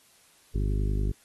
harmonic tone, 50.6 Hz, G#1, 44 cents flat, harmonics 1 / 2 / 3 / 4 / 5 / 6 / 7 / 8, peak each -25 / -31 / -36 / -40 / -40 / -45 / -42 / -43 dBFS, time 0.54-1.12 s, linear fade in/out 10 ms, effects white hiss -60 dBFS RMS until 1.24 s + AAC 32 kbps

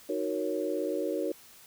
sine chord, D# minor seventh, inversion none, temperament equal, 311.1 / 370 / 466.2 / 554.4 Hz, D#4 / F#4 / A#4 / C#5, 0 / 0 / 0 / 0 cents, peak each -34 dBFS, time 0.09-1.32 s, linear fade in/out 5 ms, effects white hiss -54 dBFS RMS until 1.66 s

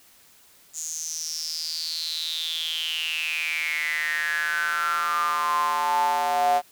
square tone with high-pass filter sweep, 80.2 Hz, E2, 47 cents flat, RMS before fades -26 dBFS, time 0.73-6.62 s, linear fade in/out 50 ms, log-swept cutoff 7000 to 690 Hz, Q 9.7, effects white hiss -55 dBFS RMS until 6.71 s

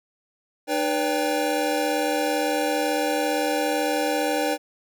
square tone cluster, 302.4 / 493.2 / 571 / 792 Hz, D#4 / B4 / D5 / G5, -49 / -2 / -49 / +18 cents, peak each -28 dBFS, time 0.67-4.58 s, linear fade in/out 50 ms, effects none

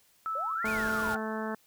sine tone with pitch glide, 1311 to 1413.2 Hz, E6 to F6, -10 to +20 cents, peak -30 dBFS, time 0.26-1.16 s, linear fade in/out 0 ms, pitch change +130 cents, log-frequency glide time 0.55-0.67 s
sine exponential two-way sweep, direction up then down, 516 to 2532 to 750 Hz, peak -37 dBFS, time 0.35-1.17 s, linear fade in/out 5 ms, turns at 0.69 s
harmonic tone, 218.7 Hz, A3, 10 cents flat, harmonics 1 / 2 / 3 / 4 / 5 / 6 / 7 / 8, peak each -35 / -38 / -40 / -41 / -42 / -43 / -43 / -44 dBFS, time 0.64-1.55 s, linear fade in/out 5 ms
pink noise, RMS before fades -41 dBFS, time 0.65-1.15 s, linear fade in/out 5 ms
effects white hiss -65 dBFS RMS until 1.66 s

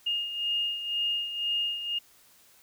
sine beating tone pair, 2838 / 2840 Hz, F7 / F7, +27 / +28 cents, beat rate 2 Hz, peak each -28 / -35 dBFS, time 0.06-1.99 s, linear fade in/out 10 ms, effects white hiss -59 dBFS RMS until 2.62 s

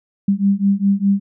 sine beating tone pair, 196 / 200.9 Hz, G3 / G3, 0 / +43 cents, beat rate 4.9 Hz, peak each -16 dBFS, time 0.28-1.2 s, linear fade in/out 5 ms, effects none

